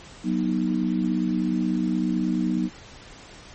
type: chord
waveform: sine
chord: B major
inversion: second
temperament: equal with one note detuned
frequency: 185 / 241.4 / 311.1 Hz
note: F#3 / B3 / D#4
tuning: 0 / -39 / 0 cents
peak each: -25 / -25 / -26 dBFS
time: 0.23-2.7 s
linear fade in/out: 50 ms
effects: pink hiss -45 dBFS RMS until 3.54 s + MP3 32 kbps